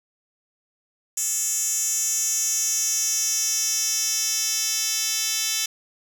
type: tone with high-pass filter sweep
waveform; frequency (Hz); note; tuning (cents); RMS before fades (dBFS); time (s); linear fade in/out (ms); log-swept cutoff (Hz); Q
10% pulse; 440; A4; 0; -24; 1.17-5.66; 5; 7400 to 4400; 3.1
effects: none